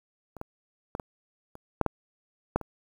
clicks, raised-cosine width 1 ms, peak -28 / -21 / -18 / -20 / -30 / -8 / -11 / -9 / -23 dBFS, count 9, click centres 0.367 / 0.414 / 0.951 / 0.998 / 1.554 / 1.813 / 1.863 / 2.56 / 2.613 s, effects 8-bit

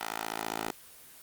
10% pulse tone with high-pass filter sweep, 55 Hz, A1, in tune, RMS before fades -36 dBFS, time 0.01-0.71 s, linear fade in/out 0 ms, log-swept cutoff 850 to 450 Hz, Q 1, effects white hiss -52 dBFS RMS until 1.22 s + Opus 24 kbps

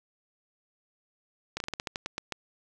slowing click train, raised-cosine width 0.2 ms, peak -15 dBFS, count 11, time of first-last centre 1.57-2.323 s, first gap 32 ms, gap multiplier 1.18, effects none

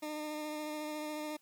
20% pulse tone with vibrato, 303.5 Hz, D#4, 43 cents flat, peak -33 dBFS, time 0.02-1.37 s, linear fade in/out 10 ms, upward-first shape sine, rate 14 Hz, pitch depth 16 cents each way, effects white hiss -70 dBFS RMS until 1.41 s

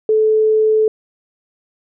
sine tone, 434.6 Hz, A4, 21 cents flat, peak -10 dBFS, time 0.09-0.88 s, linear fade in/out 2 ms, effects none

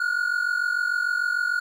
triangle tone pair together, 1421 / 1467.7 Hz, F6 / F#6, +30 / -14 cents, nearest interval minor second, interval 56 cents, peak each -23 / -23 dBFS, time 0-1.6 s, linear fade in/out 5 ms, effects none

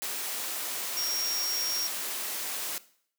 sine tone in noise, 5588 Hz, F8, in tune, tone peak -29 dBFS, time 0.97-1.87 s, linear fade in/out 0 ms, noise white, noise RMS -34 dBFS, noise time 0.02-2.78 s, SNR +2 dB, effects noise-tail reverb RT60 0.6 s tail -18 dB re dry + high-pass 300 Hz 12 dB/octave

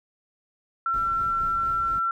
sine tone, 1352 Hz, E6, 43 cents sharp, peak -22 dBFS, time 0.86-2.11 s, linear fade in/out 2 ms
brown noise with tremolo, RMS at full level -38 dBFS, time 0.94-1.99 s, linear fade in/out 0 ms, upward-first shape sine, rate 4.3 Hz, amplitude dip 30%
effects none

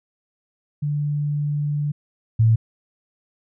sine tone pair in turn, 146.83 / 112.26 Hz, D3 / A2, 0 / +35 cents, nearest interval perfect fourth, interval 465 cents, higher first, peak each -20 / -12 dBFS, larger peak second, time 0.82-1.92 / 2.39-2.56 s, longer first, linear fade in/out 10 ms, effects none

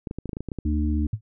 clicks, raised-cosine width 3 ms, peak -18 dBFS, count 11, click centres 0.072 / 0.111 / 0.186 / 0.257 / 0.293 / 0.332 / 0.369 / 0.406 / 0.487 / 0.518 / 0.587 s
harmonic tone, 75.4 Hz, D2, 46 cents sharp, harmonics 1 / 3 / 4, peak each -22 / -28 / -28 dBFS, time 0.65-1.07 s, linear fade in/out 5 ms
sine tone with exponential decay, 108.1 Hz, A2, 30 cents flat, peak -19 dBFS, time 1.13-1.21 s, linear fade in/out 5 ms, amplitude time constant 17 ms
effects none

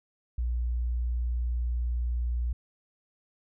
sine tone, 59.9 Hz, A#1, 48 cents sharp, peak -26 dBFS, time 0.38-2.53 s, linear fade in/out 5 ms, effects none

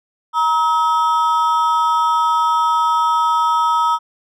triangle ring-modulated tone, 1114 Hz, C#6, 8 cents sharp, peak -8 dBFS, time 0.33-3.99 s, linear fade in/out 50 ms, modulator 169 Hz, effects none

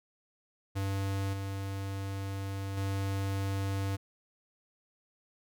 square tone with level steps, 97.8 Hz, G2, 4 cents flat, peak -31 / -35 / -31 dBFS, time 0.75-3.97 s, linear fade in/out 20 ms, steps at 1.33 / 2.77 s, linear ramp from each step 5 ms, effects none

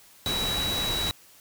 sine tone in noise, 3900 Hz, B7, 23 cents flat, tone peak -27 dBFS, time 0.26-1.11 s, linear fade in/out 0 ms, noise pink, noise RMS -31 dBFS, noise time 0.26-1.11 s, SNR +1 dB, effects white hiss -54 dBFS RMS until 1.4 s

